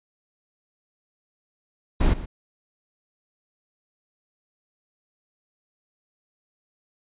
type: noise with echo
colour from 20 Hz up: brown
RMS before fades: -18 dBFS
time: 2-2.14 s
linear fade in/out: 10 ms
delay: 120 ms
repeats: 1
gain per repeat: -15 dB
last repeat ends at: 2.26 s
effects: resampled to 8000 Hz